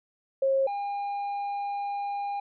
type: tone pair in turn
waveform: sine / triangle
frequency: 539 / 807.6 Hz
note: C#5 / G#5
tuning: -49 / -49 cents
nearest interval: perfect fifth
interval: 700 cents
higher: second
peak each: -21 / -27 dBFS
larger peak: first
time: 0.42-0.67 / 0.67-2.4 s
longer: second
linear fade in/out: 5 ms
effects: resampled to 11025 Hz